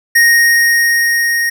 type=tone with level ramp; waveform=square; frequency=1864.7 Hz; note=A#6; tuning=in tune; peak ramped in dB=-6 to -13 dBFS; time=0.15-1.5 s; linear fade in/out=10 ms; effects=none